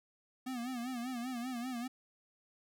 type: tone with vibrato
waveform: square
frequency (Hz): 246.9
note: B3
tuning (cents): 0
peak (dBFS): -38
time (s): 0.46-1.88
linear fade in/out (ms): 10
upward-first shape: sine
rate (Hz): 5.1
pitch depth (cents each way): 100
effects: none